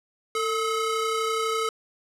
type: ring-modulated tone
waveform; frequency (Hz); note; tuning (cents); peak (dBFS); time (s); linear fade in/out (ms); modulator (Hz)
40% pulse; 864; A5; -32; -20; 0.35-1.69; 2; 416
effects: low-pass 10000 Hz 12 dB/octave